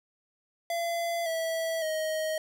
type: tone with pitch steps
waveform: square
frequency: 680 / 653.8 / 628.6 Hz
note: F5 / E5 / D#5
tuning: -46 / -14 / +18 cents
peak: -29 dBFS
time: 0.7-2.38 s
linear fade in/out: 2 ms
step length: 560 ms
effects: none